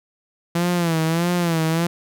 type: tone with vibrato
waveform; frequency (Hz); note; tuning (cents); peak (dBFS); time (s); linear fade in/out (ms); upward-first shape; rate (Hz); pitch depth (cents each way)
sawtooth; 168.2; E3; +35; -14; 0.55-1.87; 5; sine; 1.6; 89
effects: none